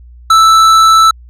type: tone with tanh clipping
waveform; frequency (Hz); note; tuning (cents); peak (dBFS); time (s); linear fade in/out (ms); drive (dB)
sine; 1319; E6; +1; -5; 0.3-1.11; 5; 13
effects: added 60 Hz sine -33 dBFS peak until 1.29 s